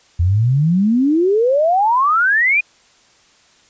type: exponential sweep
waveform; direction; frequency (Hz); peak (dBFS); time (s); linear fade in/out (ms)
sine; up; 82 to 2489; -11; 0.19-2.61; 10
effects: white hiss -52 dBFS RMS until 3.69 s + resampled to 16000 Hz